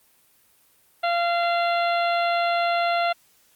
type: harmonic tone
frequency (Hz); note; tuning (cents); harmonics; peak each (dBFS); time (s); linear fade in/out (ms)
689; F5; -24; 1 / 2 / 3 / 4 / 5 / 6; -21 / -27 / -31 / -33 / -35 / -37; 1.03-3.13; 10
effects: white hiss -60 dBFS RMS until 3.55 s + Opus 32 kbps